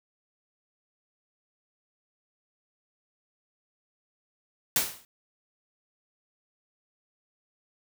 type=noise with exponential decay; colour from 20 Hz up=white; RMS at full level=-21 dBFS; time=4.76-5.05 s; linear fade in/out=1 ms; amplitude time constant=63 ms; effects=none